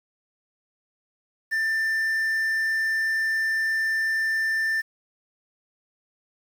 triangle tone with quantisation, 1783 Hz, A6, 22 cents sharp, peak -20 dBFS, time 1.51-4.82 s, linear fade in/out 20 ms, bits 8, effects none

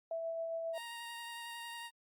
sine tone with tremolo, 659.3 Hz, E5, in tune, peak -35 dBFS, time 0.11-0.78 s, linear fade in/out 2 ms, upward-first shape sine, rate 7.4 Hz, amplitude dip 25%
15% pulse tone with vibrato, 935 Hz, A#5, 5 cents sharp, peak -37 dBFS, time 0.73-1.91 s, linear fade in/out 50 ms, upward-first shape sine, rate 11 Hz, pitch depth 13 cents each way
effects Opus 48 kbps

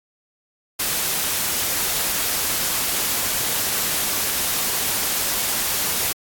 white noise, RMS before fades -22 dBFS, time 0.79-6.13 s, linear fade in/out 10 ms, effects AAC 64 kbps

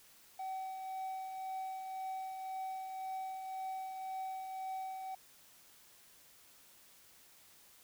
triangle tone with tremolo, 760 Hz, F#5, 46 cents sharp, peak -35 dBFS, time 0.39-5.15 s, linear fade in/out 5 ms, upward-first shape triangle, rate 1.9 Hz, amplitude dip 45%, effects tanh soft clip ceiling -31 dBFS + white hiss -62 dBFS RMS until 7.83 s

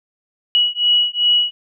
sine beating tone pair, 2921 / 2923.6 Hz, F#7 / F#7, -23 / -21 cents, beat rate 2.6 Hz, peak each -16 dBFS, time 0.55-1.51 s, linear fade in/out 0 ms, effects none

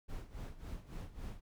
brown noise with tremolo, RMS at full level -42 dBFS, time 0.08-1.41 s, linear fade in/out 20 ms, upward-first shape sine, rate 3.6 Hz, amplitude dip 80%, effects none

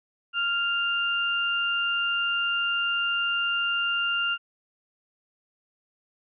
sine tone pair together, 1397 / 2794 Hz, F6 / F7, 0 / 0 cents, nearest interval octave, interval 1200 cents, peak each -26 dBFS, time 0.33-4.38 s, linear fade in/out 50 ms, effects none

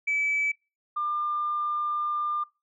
sine tone pair in turn, 2300 / 1198.8 Hz, D7 / D6, -37 / +35 cents, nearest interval major seventh, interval 1128 cents, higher first, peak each -22 / -25 dBFS, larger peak first, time 0.07-0.52 / 0.96-2.44 s, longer second, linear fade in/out 10 ms, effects noise-tail reverb RT60 0.3 s tail -26 dB re dry + tanh soft clip ceiling -19 dBFS

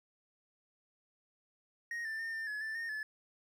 triangle tone with pitch steps, 1871 / 1777 / 1817 / 1799 / 1701 / 1765 / 1835 / 1728 Hz, A#6 / A6 / A#6 / A6 / G#6 / A6 / A#6 / A6, +6 / +17 / -45 / +38 / +41 / +5 / -28 / -32 cents, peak -35 dBFS, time 1.91-3.03 s, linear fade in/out 2 ms, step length 140 ms, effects none

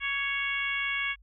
harmonic tone with a mistuned harmonic, 554.4 Hz, C#5, in tune, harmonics 2 / 3 / 4 / 5 / 6, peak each -39 / -34 / -30 / -35 / -39 dBFS, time 0-1.16 s, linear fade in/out 50 ms, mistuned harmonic 2, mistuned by +27 cents, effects added 50 Hz sine -54 dBFS peak until 1.22 s

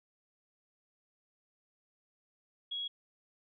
sine tone, 3322 Hz, G#7, in tune, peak -35 dBFS, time 2.71-2.88 s, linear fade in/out 10 ms, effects none

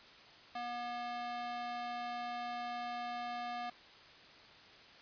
square tone with high-pass filter, 240.9 Hz, B3, 43 cents flat, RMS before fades -41 dBFS, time 0.55-3.7 s, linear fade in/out 5 ms, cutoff 640 Hz, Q 1.7, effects white hiss -57 dBFS RMS until 5.01 s + resampled to 11025 Hz

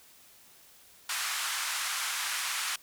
pink band-pass noise, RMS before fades -33 dBFS, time 1.09-2.76 s, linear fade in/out 5 ms, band 1100 to 12000 Hz, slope 24 dB/octave, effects white hiss -57 dBFS RMS until 2.82 s

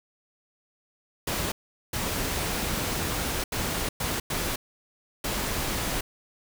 pink noise bursts at uneven times, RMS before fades -29 dBFS, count 6, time 1.27-1.52 / 1.93-3.44 / 3.52-3.89 / 4-4.2 / 4.3-4.56 / 5.24-6.01 s, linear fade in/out 5 ms, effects none

